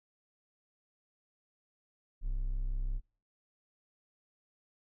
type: tone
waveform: triangle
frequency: 32.82 Hz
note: C1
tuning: 6 cents sharp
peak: -29 dBFS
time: 2.21-3.01 s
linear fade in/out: 50 ms
effects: noise-tail reverb RT60 0.4 s tail -24 dB re dry